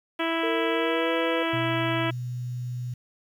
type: harmonic tone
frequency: 329.6 Hz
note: E4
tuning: in tune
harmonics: 1 / 2 / 3 / 4 / 5 / 6 / 7 / 8 / 9 / 10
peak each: -28 / -31 / -33 / -34 / -35 / -36 / -36 / -37 / -38 / -38 dBFS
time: 0.19-2.11 s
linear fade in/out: 10 ms
type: tone with pitch glide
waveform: sine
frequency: 456 to 497.3 Hz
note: A#4 to B4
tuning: -38 to +12 cents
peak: -27 dBFS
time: 0.43-1.43 s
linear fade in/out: 5 ms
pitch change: +150 cents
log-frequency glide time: 0.69-1.11 s
type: tone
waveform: sine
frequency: 123.47 Hz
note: B2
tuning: in tune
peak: -29 dBFS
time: 1.53-2.94 s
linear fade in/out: 5 ms
effects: 9-bit